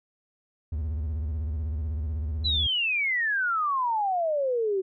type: tone with vibrato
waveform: triangle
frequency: 76.7 Hz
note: D#2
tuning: 24 cents flat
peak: -25 dBFS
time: 0.72-2.67 s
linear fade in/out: 5 ms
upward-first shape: square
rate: 16 Hz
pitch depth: 120 cents each way
type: exponential sweep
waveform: sine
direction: down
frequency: 4054 to 370 Hz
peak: -23 dBFS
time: 2.44-4.82 s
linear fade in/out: 20 ms
effects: none